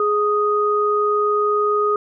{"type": "tone pair together", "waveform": "sine", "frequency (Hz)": [417.7, 1244.5], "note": ["G#4", "D#6"], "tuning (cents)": [10, 0], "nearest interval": "octave + perfect fifth", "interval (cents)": 1890, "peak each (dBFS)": -18, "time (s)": [0, 1.96], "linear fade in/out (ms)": 2, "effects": []}